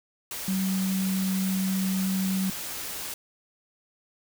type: tone in noise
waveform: sine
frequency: 190 Hz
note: F#3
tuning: 46 cents sharp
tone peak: -24 dBFS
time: 0.48-2.5 s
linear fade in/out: 2 ms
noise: white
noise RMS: -35 dBFS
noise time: 0.31-3.14 s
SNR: +8 dB
effects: none